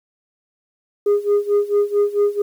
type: tone with tremolo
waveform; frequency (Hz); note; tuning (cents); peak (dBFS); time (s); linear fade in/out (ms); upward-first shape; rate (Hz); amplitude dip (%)
sine; 410; G#4; -22; -9; 1.06-2.42; 5; sine; 4.5; 90
effects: tanh soft clip ceiling -11 dBFS + 8-bit